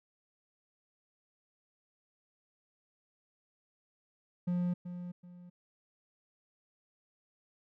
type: tone with echo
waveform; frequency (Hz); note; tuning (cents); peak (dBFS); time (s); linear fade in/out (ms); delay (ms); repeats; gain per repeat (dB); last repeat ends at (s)
triangle; 177.2; F3; +25; -27; 4.47-4.74; 10; 380; 2; -10; 5.5
effects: none